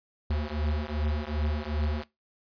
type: beating tone pair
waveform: square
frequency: 73.8 / 76.4 Hz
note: D2 / D#2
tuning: +9 / -31 cents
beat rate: 2.6 Hz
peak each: -31 dBFS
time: 0.3-2.04 s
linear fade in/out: 5 ms
effects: noise-tail reverb RT60 0.2 s tail -21 dB re dry + resampled to 11025 Hz